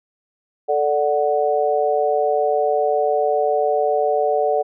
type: chord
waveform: sine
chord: D major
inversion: second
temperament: equal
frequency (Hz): 440 / 587.3 / 740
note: A4 / D5 / F#5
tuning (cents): 0 / 0 / 0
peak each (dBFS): -20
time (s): 0.68-4.63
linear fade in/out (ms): 20
effects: none